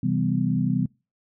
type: chord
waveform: sine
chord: C major seventh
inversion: none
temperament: equal with one note detuned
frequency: 130.81 / 164.81 / 196 / 251.1 Hz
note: C3 / E3 / G3 / B3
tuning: 0 / 0 / 0 / +29 cents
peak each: -26 dBFS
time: 0.03-0.86 s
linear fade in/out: 5 ms
effects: noise-tail reverb RT60 0.3 s tail -25 dB re dry